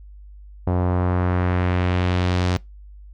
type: tone with low-pass filter sweep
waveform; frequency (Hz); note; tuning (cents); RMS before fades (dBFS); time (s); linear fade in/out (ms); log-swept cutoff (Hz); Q
sawtooth; 90.1; F#2; -45; -20; 0.67-2.57; 0; 790 to 5400; 1.2
effects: noise-tail reverb RT60 0.2 s tail -24 dB re dry + added 50 Hz sine -39 dBFS peak until 3.13 s